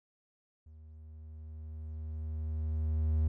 triangle tone with level ramp, 78 Hz, D#2, 5 cents sharp, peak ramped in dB -49 to -23 dBFS, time 0.66-3.28 s, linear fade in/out 5 ms, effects none

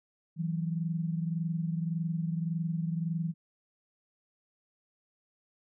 sine tone pair together, 163.24 / 185 Hz, E3 / F#3, -17 / 0 cents, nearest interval major second, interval 217 cents, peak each -30 / -36 dBFS, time 0.36-3.34 s, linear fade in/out 50 ms, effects none

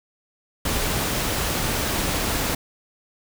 pink noise, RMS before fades -24 dBFS, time 0.65-2.55 s, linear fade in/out 5 ms, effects none

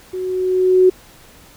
sine tone with level ramp, 370 Hz, F#4, in tune, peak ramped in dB -22 to -6 dBFS, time 0.13-0.9 s, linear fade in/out 10 ms, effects pink hiss -45 dBFS RMS until 1.56 s

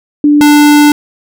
sine / square tone pair in turn, 293.7 / 294.7 Hz, D4 / D4, 0 / +6 cents, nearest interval unison, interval 6 cents, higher second, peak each -3 dBFS, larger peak neither, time 0.24-0.41 / 0.41-0.92 s, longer second, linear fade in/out 2 ms, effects none

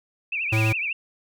sine tone with vibrato, 2497 Hz, D#7, 6 cents sharp, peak -24 dBFS, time 0.32-0.93 s, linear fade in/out 5 ms, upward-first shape triangle, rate 12 Hz, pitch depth 180 cents each way
square tone, 110 Hz, A2, in tune, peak -20 dBFS, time 0.52-0.73 s, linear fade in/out 10 ms
effects none

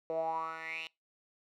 10% pulse tone with band-pass filter sweep, 161.5 Hz, E3, 35 cents flat, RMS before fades -37 dBFS, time 0.1-0.87 s, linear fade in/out 0 ms, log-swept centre 530 to 3100 Hz, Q 8.2, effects noise-tail reverb RT60 0.2 s tail -23 dB re dry

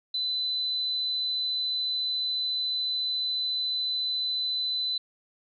sine tone, 4013 Hz, B7, 27 cents sharp, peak -26 dBFS, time 0.14-4.98 s, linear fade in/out 5 ms, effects none

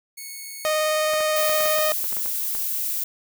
5% pulse tone, 2207 Hz, C#7, 8 cents flat, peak -24 dBFS, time 0.17-1.76 s, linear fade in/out 10 ms
sawtooth tone with vibrato, 618 Hz, D#5, 12 cents flat, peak -16 dBFS, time 0.65-1.92 s, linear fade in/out 0 ms, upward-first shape square, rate 19 Hz, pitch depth 8 cents each way
clicks, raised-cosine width 0.5 ms, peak -21 dBFS, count 11, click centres 1.136 / 1.206 / 1.496 / 1.606 / 1.657 / 1.784 / 2.043 / 2.127 / 2.168 / 2.26 / 2.551 s
violet noise, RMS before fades -26 dBFS, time 1.36-3.04 s, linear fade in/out 5 ms
effects none

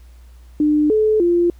sine tone with pitch steps, 300 / 431.5 / 346.6 Hz, D4 / A4 / F4, +37 / -34 / -13 cents, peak -12 dBFS, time 0.6-1.5 s, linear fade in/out 2 ms, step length 300 ms, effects added 60 Hz sine -40 dBFS peak until 1.59 s + pink hiss -57 dBFS RMS until 1.59 s

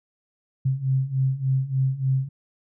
sine beating tone pair, 130.81 / 134.21 Hz, C3 / C3, 0 / +44 cents, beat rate 3.4 Hz, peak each -25 / -22 dBFS, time 0.65-2.29 s, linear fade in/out 10 ms, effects none

